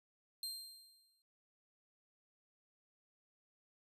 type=tone with exponential decay; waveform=sawtooth; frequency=4176 Hz; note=C8; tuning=4 cents flat; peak=-36 dBFS; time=0.43-1.22 s; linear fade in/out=1 ms; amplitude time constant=170 ms; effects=resampled to 32000 Hz